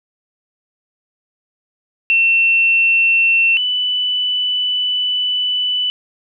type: tone pair in turn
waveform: sine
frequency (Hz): 2700 / 2985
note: E7 / F#7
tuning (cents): +41 / +15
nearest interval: major second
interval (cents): 174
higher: second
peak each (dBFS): -10 / -15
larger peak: first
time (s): 2.1-3.57 / 3.57-5.9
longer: second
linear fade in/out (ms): 0
effects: none